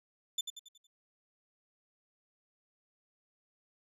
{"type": "tone with echo", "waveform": "30% pulse", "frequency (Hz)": 3522, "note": "A7", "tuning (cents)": 1, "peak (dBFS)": -28, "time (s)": [0.38, 0.41], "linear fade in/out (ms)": 5, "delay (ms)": 92, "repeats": 5, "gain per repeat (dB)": -7, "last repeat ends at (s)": 0.87, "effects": ["resampled to 32000 Hz"]}